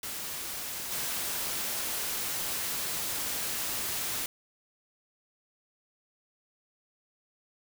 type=noise with level steps; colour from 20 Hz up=white; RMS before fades=-37 / -33 dBFS; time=0.03-4.26 s; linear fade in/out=2 ms; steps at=0.91 s; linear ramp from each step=5 ms; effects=none